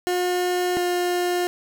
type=tone pair in turn; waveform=30% pulse; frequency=359.1 / 355.4 Hz; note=F4 / F4; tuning=+48 / +30 cents; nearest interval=unison; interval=18 cents; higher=first; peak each=-18 dBFS; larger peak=neither; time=0.07-0.77 / 0.77-1.47 s; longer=neither; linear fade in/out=0 ms; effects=none